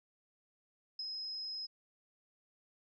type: tone with ADSR envelope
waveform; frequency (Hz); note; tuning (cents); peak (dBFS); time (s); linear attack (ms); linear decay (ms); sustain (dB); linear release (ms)
sine; 5110; D#8; +45; -37; 0.99-1.67; 4; 33; -2; 18
effects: none